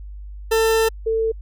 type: tone pair in turn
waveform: 40% pulse / sine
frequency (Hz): 447 / 447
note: A4 / A4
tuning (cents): +27 / +27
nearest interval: unison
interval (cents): 0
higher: neither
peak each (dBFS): -14 / -17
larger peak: first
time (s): 0.51-0.89 / 1.06-1.32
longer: first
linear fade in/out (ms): 10
effects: added 50 Hz sine -32 dBFS peak until 1.41 s